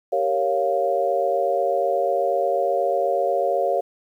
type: chord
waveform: sine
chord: G half-diminished seventh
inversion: none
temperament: equal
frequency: 392 / 466.2 / 554.4 / 698.5 Hz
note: G4 / Bb4 / Db5 / F5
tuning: 0 / 0 / 0 / 0 cents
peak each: -27 / -26 / -22 / -23 dBFS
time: 0.12-3.81 s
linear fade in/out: 10 ms
effects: 9-bit